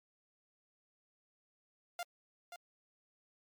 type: tone with echo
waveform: sawtooth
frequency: 698.5 Hz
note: F5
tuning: in tune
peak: -34 dBFS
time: 1.99-2.03 s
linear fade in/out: 2 ms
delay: 530 ms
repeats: 1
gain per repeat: -9 dB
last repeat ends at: 2.56 s
effects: MP3 96 kbps